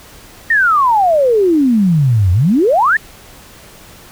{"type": "exponential two-way sweep", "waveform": "sine", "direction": "down then up", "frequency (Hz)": [1879, 85.7, 1879], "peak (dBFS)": -8, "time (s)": [0.5, 2.97], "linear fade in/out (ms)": 5, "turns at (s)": 2.32, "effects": ["pink hiss -39 dBFS RMS until 4.11 s"]}